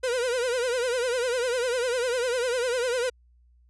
45% pulse tone with vibrato, 493.9 Hz, B4, in tune, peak -24 dBFS, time 0.03-3.1 s, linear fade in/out 10 ms, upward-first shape triangle, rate 10 Hz, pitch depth 120 cents each way, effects added 60 Hz sine -56 dBFS peak until 3.69 s + resampled to 24000 Hz

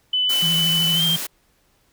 sine tone with pitch glide, 3002 to 3177 Hz, F#7 to G7, +24 to +23 cents, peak -17 dBFS, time 0.13-1.16 s, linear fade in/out 5 ms, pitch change +99 cents, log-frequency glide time 0.94-1.02 s
white high-pass noise, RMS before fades -28 dBFS, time 0.29-1.27 s, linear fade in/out 10 ms, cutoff 170 Hz, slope 12 dB/octave
sine tone with vibrato, 164.81 Hz, E3, in tune, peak -24 dBFS, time 0.42-1.17 s, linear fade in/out 10 ms, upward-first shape sine, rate 13 Hz, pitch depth 51 cents each way
effects pink hiss -62 dBFS RMS until 1.92 s

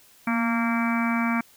harmonic tone with a mistuned harmonic, 230.3 Hz, A#3, 21 cents flat, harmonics 1 / 3 / 4 / 5 / 6 / 7 / 8 / 9 / 10, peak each -23 / -34 / -33 / -32 / -33 / -35 / -40 / -39 / -31 dBFS, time 0.27-1.41 s, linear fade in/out 5 ms, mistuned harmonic 1, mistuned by +31 cents, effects white hiss -55 dBFS RMS until 1.56 s

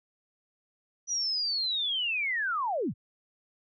sine linear sweep, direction down, 5920 to 69.3 Hz, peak -27 dBFS, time 1.07-2.94 s, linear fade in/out 50 ms, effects none

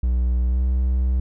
triangle tone with pitch glide, 61.3 to 63.39 Hz, B1 to B1, -12 to +46 cents, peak -15 dBFS, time 0.03-1.2 s, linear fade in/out 5 ms, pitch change +58 cents, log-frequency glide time 0.48-0.6 s, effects none

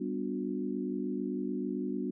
sine chord, G major seventh, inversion none, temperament equal with one note detuned, 196 / 246.9 / 293.7 / 362.8 Hz, G3 / B3 / D4 / F#4, 0 / 0 / 0 / -34 cents, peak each -37 / -36 / -37 / -38 dBFS, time 0-2.11 s, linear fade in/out 10 ms, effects none

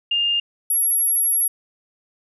sine tone pair in turn, 2814 / 11256 Hz, F7 / F9, +12 / +12 cents, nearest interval 2 octaves, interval 2400 cents, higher second, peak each -17 / -16 dBFS, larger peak second, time 0.11-0.4 / 0.7-1.48 s, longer second, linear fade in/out 5 ms, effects none

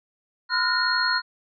sine tone cluster, 1013 / 1384 / 1445 / 1837 / 4273 Hz, B5 / F6 / F#6 / A#6 / C8, +44 / -16 / -41 / -26 / +36 cents, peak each -27 / -30 / -24 / -30 / -25 dBFS, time 0.49-1.22 s, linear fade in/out 50 ms, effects none

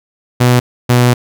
sawtooth tone pair in turn, 123.47 / 122.88 Hz, B2 / B2, 0 / -8 cents, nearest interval unison, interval 8 cents, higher first, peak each -3 dBFS, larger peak neither, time 0.4-0.6 / 0.89-1.14 s, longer second, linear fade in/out 10 ms, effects none

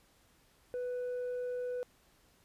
triangle tone with tanh clipping, 495.2 Hz, B4, 5 cents sharp, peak -35 dBFS, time 0.74-1.83 s, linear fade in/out 0 ms, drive 7 dB, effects pink hiss -67 dBFS RMS until 2.44 s + resampled to 32000 Hz

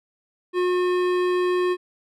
sine tone with hard clipping, 360.7 Hz, F#4, 44 cents flat, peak -21 dBFS, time 0.53-1.77 s, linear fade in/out 50 ms, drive 15 dB, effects none

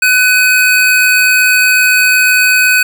square tone pair together, 1499.6 / 2522 Hz, F#6 / D#7, +23 / +23 cents, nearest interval major sixth, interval 900 cents, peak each -10 dBFS, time 0.02-2.83 s, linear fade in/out 5 ms, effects none

